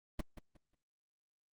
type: noise with echo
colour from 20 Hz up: brown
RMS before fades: -34 dBFS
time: 0.19-0.21 s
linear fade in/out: 5 ms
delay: 180 ms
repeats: 3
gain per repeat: -12 dB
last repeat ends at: 0.75 s
effects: Opus 32 kbps